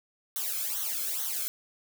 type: noise with flanger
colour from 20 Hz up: blue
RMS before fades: -32 dBFS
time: 0.36-1.48 s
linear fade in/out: 0 ms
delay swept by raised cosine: 0.4 to 1.09 ms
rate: 2.3 Hz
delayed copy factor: -1
effects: none